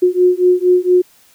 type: beating tone pair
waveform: sine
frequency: 359.4 / 363.7 Hz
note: F4 / F#4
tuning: +50 / -30 cents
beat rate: 4.3 Hz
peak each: -12 dBFS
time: 0.02-1.02 s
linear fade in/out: 10 ms
effects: white hiss -50 dBFS RMS until 1.34 s